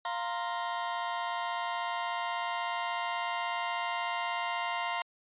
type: chord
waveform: sawtooth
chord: F suspended fourth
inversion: none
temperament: just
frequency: 698.5 / 931.3 / 1047.7 Hz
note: F5 / Bb5 / C6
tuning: 0 / -2 / +2 cents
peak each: -32 dBFS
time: 0.05-5.02 s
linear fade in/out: 2 ms
effects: resampled to 8000 Hz